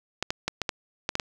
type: clicks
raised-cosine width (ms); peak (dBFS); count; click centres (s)
0.2; -9; 8; 0.226 / 0.305 / 0.48 / 0.617 / 0.692 / 1.091 / 1.154 / 1.198
effects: 7-bit